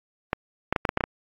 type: clicks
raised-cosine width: 0.5 ms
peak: -7 dBFS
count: 8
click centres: 0.331 / 0.726 / 0.762 / 0.852 / 0.891 / 0.974 / 1.008 / 1.039 s
effects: AAC 48 kbps